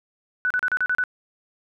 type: tone bursts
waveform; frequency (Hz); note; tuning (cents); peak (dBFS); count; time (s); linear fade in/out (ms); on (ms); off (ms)
sine; 1490; F#6; +12; -19; 7; 0.45-1.038; 0; 54; 35
effects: none